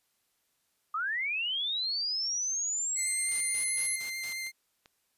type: linear sweep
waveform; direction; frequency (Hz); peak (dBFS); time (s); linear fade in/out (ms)
sine; up; 1200 to 10930; -29; 0.94-3.96; 5
type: tone with vibrato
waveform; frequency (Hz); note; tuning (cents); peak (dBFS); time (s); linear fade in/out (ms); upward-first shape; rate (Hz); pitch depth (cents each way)
sawtooth; 2093; C7; 0; -31; 2.95-4.52; 50; sine; 9.2; 10
type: click train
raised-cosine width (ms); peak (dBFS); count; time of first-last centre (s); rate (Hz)
0.2; -36; 5; 3.29-4.859; 2.55
type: noise bursts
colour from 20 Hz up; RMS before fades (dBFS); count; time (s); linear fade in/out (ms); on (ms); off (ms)
white; -46; 5; 3.31-4.33; 5; 100; 130
effects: white hiss -75 dBFS RMS until 5.17 s + resampled to 32000 Hz